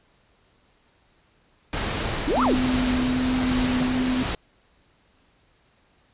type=noise with tremolo; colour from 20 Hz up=pink; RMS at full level=-26 dBFS; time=1.73-4.35 s; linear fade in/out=2 ms; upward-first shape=sine; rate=1.2 Hz; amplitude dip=25%
type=exponential two-way sweep; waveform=sine; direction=up then down; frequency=246.7 to 1412 to 246.7 Hz; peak=-20 dBFS; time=2.27-2.55 s; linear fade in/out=10 ms; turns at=2.43 s
type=tone with vibrato; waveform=sine; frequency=253.1 Hz; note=B3; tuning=43 cents sharp; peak=-21 dBFS; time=2.37-4.23 s; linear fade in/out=5 ms; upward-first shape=sine; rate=1.3 Hz; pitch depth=9 cents each way
effects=pink hiss -62 dBFS RMS until 6.13 s + resampled to 8000 Hz